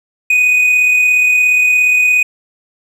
triangle tone with amplitude modulation, 2489 Hz, D#7, in tune, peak -5 dBFS, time 0.3-2.23 s, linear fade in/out 5 ms, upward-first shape sine, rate 37.1 Hz, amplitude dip 30%, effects none

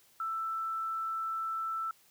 sine tone, 1326 Hz, E6, 10 cents sharp, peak -32 dBFS, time 0.2-1.91 s, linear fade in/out 2 ms, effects white hiss -64 dBFS RMS until 2.1 s + high-pass 60 Hz 12 dB/octave

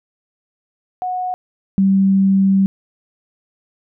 sine tone pair in turn, 733 / 193.81 Hz, F#5 / G3, -16 / -19 cents, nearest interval octave + major seventh, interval 2303 cents, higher first, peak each -19 / -10 dBFS, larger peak second, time 1.02-1.34 / 1.78-2.66 s, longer second, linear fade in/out 0 ms, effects none

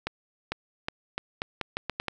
accelerating click train, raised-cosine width 0.3 ms, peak -13 dBFS, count 10, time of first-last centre 0.07-2.083 s, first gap 450 ms, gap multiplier 0.81, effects none

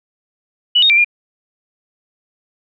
sine tone with pitch steps, 2948 / 3717 / 2352 / 2412 Hz, F#7 / A#7 / D7 / D7, -7 / -6 / +2 / +46 cents, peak -8 dBFS, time 0.75-1.046 s, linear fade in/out 10 ms, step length 74 ms, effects none

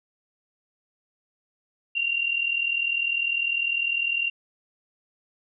sine tone pair together, 2760 / 2800 Hz, F7 / F7, -21 / +4 cents, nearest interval unison, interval 25 cents, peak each -24 / -28 dBFS, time 1.95-4.3 s, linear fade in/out 10 ms, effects none

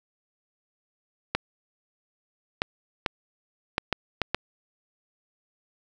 clicks, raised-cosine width 0.3 ms, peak -7 dBFS, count 7, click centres 1.35 / 2.619 / 3.062 / 3.781 / 3.927 / 4.217 / 4.346 s, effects none

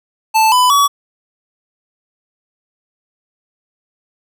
square tone with pitch steps, 880 / 999.2 / 1134.6 Hz, A5 / B5 / C#6, 0 / +20 / +40 cents, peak -9 dBFS, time 0.34-0.88 s, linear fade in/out 20 ms, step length 180 ms, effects none

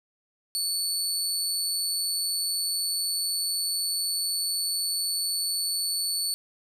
25% pulse tone, 4456 Hz, C#8, 8 cents sharp, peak -21 dBFS, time 0.55-6.34 s, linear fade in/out 0 ms, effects none

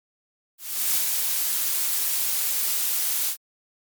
blue noise with ADSR envelope, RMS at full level -21 dBFS, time 0.58-3.37 s, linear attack 380 ms, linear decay 37 ms, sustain -3 dB, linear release 82 ms, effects MP3 96 kbps

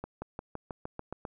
accelerating click train, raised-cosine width 1 ms, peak -23 dBFS, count 9, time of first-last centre 0.04-1.252 s, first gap 180 ms, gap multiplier 0.95, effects none

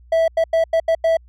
triangle tone bursts at uneven times, 655 Hz, E5, 11 cents flat, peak -11 dBFS, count 6, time 0.12-0.28 / 0.37-0.44 / 0.53-0.64 / 0.73-0.8 / 0.88-0.95 / 1.04-1.17 s, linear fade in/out 5 ms, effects added 60 Hz sine -44 dBFS peak until 1.28 s

